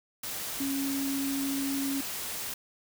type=tone in noise; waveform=sine; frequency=274.8 Hz; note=C#4; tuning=15 cents flat; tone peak=-29 dBFS; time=0.6-2.01 s; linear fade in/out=5 ms; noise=white; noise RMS=-36 dBFS; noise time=0.23-2.54 s; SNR=+4 dB; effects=none